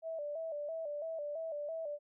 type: tone with vibrato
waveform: sine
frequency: 618 Hz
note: D#5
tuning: 12 cents flat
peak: -37 dBFS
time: 0.02-1.99 s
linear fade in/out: 50 ms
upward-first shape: square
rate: 3 Hz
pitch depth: 90 cents each way
effects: none